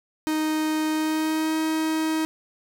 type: tone with pitch glide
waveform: 45% pulse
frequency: 311.1 to 316.5 Hz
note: D#4 to D#4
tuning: 0 to +30 cents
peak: -22 dBFS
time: 0.27-2.25 s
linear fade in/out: 0 ms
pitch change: +30 cents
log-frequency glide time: 0.91-1.58 s
effects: none